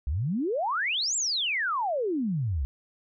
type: exponential two-way sweep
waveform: sine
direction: up then down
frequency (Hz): 61.74 to 7730 to 61.74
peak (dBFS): -25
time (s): 0.07-2.65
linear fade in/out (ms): 0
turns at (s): 1.16
effects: none